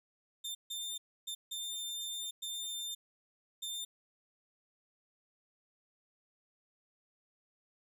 sawtooth tone bursts at uneven times, 3598 Hz, A7, 38 cents sharp, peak -35 dBFS, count 6, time 0.44-0.55 / 0.7-0.98 / 1.27-1.35 / 1.51-2.31 / 2.42-2.95 / 3.62-3.85 s, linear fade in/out 10 ms, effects none

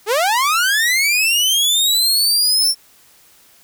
sawtooth linear sweep, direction up, 388.3 to 5460 Hz, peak -10 dBFS, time 0.06-2.75 s, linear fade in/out 50 ms, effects white hiss -50 dBFS RMS until 3.63 s

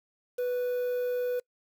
triangle tone with quantisation, 493.9 Hz, B4, in tune, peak -25 dBFS, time 0.38-1.4 s, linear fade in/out 10 ms, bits 8, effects noise-tail reverb RT60 0.1 s tail -26 dB re dry

